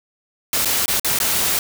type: noise with dropouts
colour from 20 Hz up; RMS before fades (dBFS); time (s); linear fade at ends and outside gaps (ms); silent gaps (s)
white; -19; 0.53-1.59; 1; 0.648-0.656 / 0.858-0.88 / 0.997-1.046 / 1.188-1.201
effects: none